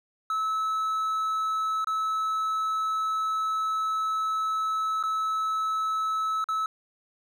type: tone with dropouts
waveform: triangle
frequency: 1300 Hz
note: E6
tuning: 24 cents flat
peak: -23 dBFS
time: 0.3-6.66 s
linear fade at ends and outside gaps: 2 ms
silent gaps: 1.845-1.871 / 5.028-5.036 / 6.442-6.487 s
effects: none